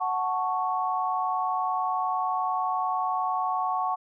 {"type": "chord", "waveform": "sine", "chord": "F# minor", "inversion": "none", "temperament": "equal", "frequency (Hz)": [740, 880, 1108.7], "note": ["F#5", "A5", "C#6"], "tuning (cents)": [0, 0, 0], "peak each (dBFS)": [-28, -31, -28], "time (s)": [0, 3.96], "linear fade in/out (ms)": 20, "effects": []}